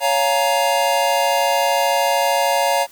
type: chord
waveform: square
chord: Bb minor seventh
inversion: first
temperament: just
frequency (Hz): 559.4 / 699.2 / 839.1 / 932.3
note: Db5 / F5 / Ab5 / Bb5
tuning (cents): +16 / +2 / +18 / 0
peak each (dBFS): -21 / -21 / -25 / -21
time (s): 0-2.87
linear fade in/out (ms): 50
effects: white hiss -47 dBFS RMS until 2.91 s